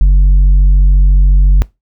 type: tone with tanh clipping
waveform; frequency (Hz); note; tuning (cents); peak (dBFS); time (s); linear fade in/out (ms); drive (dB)
sine; 47.07; F#1; +30; -4; 0.01-1.62; 0; 4
effects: noise-tail reverb RT60 0.2 s tail -21 dB re dry

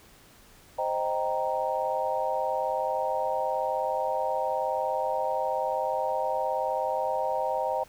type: chord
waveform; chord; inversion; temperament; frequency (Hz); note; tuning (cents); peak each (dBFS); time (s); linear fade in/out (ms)
sine; C minor seventh; none; equal; 523.3 / 622.3 / 784 / 932.3; C5 / Eb5 / G5 / Bb5; 0 / 0 / 0 / 0; -31; 0.78-7.84; 10
effects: pink hiss -55 dBFS RMS until 7.88 s

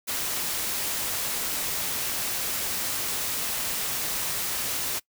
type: noise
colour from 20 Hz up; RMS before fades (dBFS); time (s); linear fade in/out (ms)
white; -29; 0.07-5; 20
effects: noise-tail reverb RT60 0.1 s tail -22 dB re dry

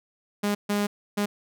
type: tone bursts at uneven times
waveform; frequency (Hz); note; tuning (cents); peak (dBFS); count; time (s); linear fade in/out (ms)
sawtooth; 205.1; G#3; -21; -19; 3; 0.43-0.55 / 0.69-0.87 / 1.17-1.26; 10
effects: none

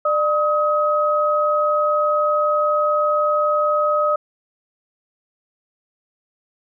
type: tone pair together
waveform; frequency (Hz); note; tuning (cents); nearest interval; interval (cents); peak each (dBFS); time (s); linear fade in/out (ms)
sine; 598 / 1267.1; D5 / D#6; +31 / +31; octave + minor second; 1300; -18; 0.05-4.16; 5
effects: none

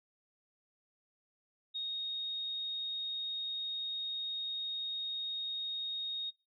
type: tone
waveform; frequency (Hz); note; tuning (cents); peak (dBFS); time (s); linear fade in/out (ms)
sine; 3729; A#7; 0; -35; 1.74-6.31; 20
effects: noise-tail reverb RT60 0.3 s tail -26 dB re dry

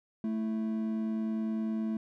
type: tone pair together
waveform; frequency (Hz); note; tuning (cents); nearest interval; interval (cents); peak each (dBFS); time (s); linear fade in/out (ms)
triangle; 220 / 329.6; A3 / E4; 0 / 0; perfect fifth; 700; -28 / -38; 0.24-1.97; 2
effects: none

